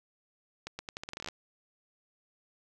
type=accelerating click train; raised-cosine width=0.2 ms; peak=-21 dBFS; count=14; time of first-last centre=0.67-1.286 s; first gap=120 ms; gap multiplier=0.82; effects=none